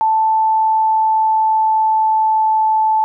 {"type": "tone with pitch glide", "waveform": "sine", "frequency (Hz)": [880, 873.4], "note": ["A5", "A5"], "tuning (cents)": [0, -13], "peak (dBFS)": -11, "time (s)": [0.01, 3.04], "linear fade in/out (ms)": 0, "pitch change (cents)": -13, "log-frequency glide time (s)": [0.22, 2.68], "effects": []}